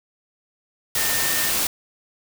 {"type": "tone in noise", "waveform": "sine", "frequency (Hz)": 1815, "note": "A#6", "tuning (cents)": -47, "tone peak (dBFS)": -29, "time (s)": [0.97, 1.5], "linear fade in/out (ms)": 2, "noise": "white", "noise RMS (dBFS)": -22, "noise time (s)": [0.95, 1.67], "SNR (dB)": -10, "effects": []}